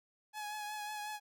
sawtooth tone with vibrato, 842 Hz, G#5, 24 cents sharp, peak -36 dBFS, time 0.33-1.2 s, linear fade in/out 50 ms, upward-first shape triangle, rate 5.5 Hz, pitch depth 30 cents each way, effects none

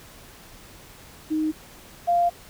sine tone pair in turn, 311.1 / 695.2 Hz, D#4 / F5, 0 / -8 cents, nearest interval octave + major second, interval 1392 cents, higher second, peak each -21 / -17 dBFS, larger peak second, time 1.3-1.52 / 2.07-2.3 s, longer second, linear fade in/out 20 ms, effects pink hiss -47 dBFS RMS until 2.49 s

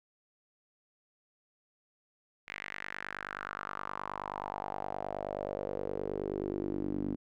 sawtooth tone with band-pass filter sweep, 49.51 Hz, G1, 18 cents sharp, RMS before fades -38 dBFS, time 2.47-7.16 s, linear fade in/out 20 ms, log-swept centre 2200 to 270 Hz, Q 4.1, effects none

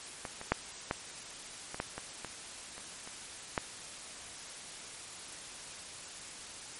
clicks, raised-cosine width 0.5 ms, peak -22 / -26 / -10 / -15 / -24 / -17 / -23 / -24 / -30 / -30 / -14 dBFS, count 11, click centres 0.252 / 0.414 / 0.52 / 0.911 / 1.745 / 1.801 / 1.98 / 2.247 / 2.78 / 3.075 / 3.578 s, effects white hiss -46 dBFS RMS until 6.79 s + MP3 48 kbps

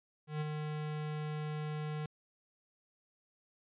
square tone with ADSR envelope, 152 Hz, D#3, 40 cents flat, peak -33 dBFS, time 0.27-2.06 s, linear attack 140 ms, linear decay 22 ms, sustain -4 dB, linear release 3 ms, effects resampled to 8000 Hz

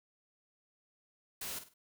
white noise with echo, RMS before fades -41 dBFS, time 1.41-1.59 s, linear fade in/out 5 ms, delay 50 ms, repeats 3, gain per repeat -10 dB, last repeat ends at 1.74 s, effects none

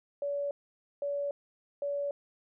sine tone bursts, 570 Hz, C#5, 48 cents sharp, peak -30 dBFS, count 3, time 0.22-2.11 s, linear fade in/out 2 ms, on 290 ms, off 510 ms, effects none

